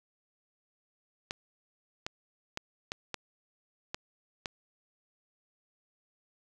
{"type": "clicks", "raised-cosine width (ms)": 0.2, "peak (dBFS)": -17, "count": 7, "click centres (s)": [1.309, 2.065, 2.574, 2.919, 3.143, 3.945, 4.458], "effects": ["9-bit"]}